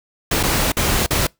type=noise with dropouts; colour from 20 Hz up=pink; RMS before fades=-18 dBFS; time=0.31-1.27 s; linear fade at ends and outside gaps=5 ms; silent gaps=0.43-0.434 / 0.72-0.768 / 1.064-1.106 s; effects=noise-tail reverb RT60 0.2 s tail -25 dB re dry